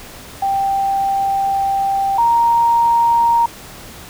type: tone pair in turn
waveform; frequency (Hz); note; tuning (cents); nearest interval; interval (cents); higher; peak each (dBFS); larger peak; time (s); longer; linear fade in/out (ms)
sine; 785 / 933.5; G5 / A#5; +2 / +2; minor third; 300; second; -14 / -10; second; 0.42-2.18 / 2.18-3.46; first; 5
effects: pink hiss -36 dBFS RMS until 4.09 s